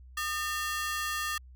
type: ring-modulated tone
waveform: sawtooth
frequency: 1514 Hz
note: F#6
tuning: 39 cents sharp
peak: -24 dBFS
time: 0.17-1.38 s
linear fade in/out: 5 ms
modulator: 296 Hz
effects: added 63 Hz sine -48 dBFS peak until 1.55 s